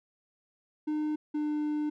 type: tone pair in turn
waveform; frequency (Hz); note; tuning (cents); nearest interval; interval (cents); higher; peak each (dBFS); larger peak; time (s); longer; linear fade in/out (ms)
triangle; 304.1 / 300.1; D#4 / D4; -40 / +38; unison; 22; first; -26; neither; 0.87-1.16 / 1.34-1.9; second; 10
effects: none